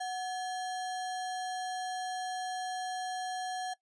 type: tone with sample-and-hold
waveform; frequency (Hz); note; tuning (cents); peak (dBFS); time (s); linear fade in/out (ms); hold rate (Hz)
sine; 740; F#5; 0; -33; 0-3.74; 10; 2450
effects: noise-tail reverb RT60 0.1 s tail -19 dB re dry + resampled to 22050 Hz